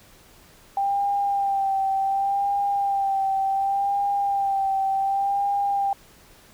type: tone with vibrato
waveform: sine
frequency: 790 Hz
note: G5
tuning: 13 cents sharp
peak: -20 dBFS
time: 0.77-5.93 s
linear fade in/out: 2 ms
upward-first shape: sine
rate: 0.68 Hz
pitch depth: 31 cents each way
effects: pink hiss -52 dBFS RMS until 6.53 s